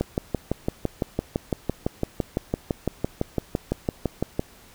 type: click train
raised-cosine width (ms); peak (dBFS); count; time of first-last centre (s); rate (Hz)
2; -9; 27; 0.01-4.394; 5.93
effects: pink hiss -51 dBFS RMS until 4.74 s